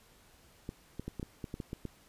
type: clicks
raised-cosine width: 3 ms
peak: -25 dBFS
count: 10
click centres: 0.691 / 0.996 / 1.08 / 1.197 / 1.229 / 1.442 / 1.541 / 1.602 / 1.731 / 1.853 s
effects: pink hiss -62 dBFS RMS until 2.08 s + resampled to 32000 Hz